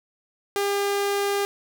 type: tone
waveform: sawtooth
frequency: 402.1 Hz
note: G4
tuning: 44 cents sharp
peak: -18 dBFS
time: 0.56-1.45 s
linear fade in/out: 0 ms
effects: none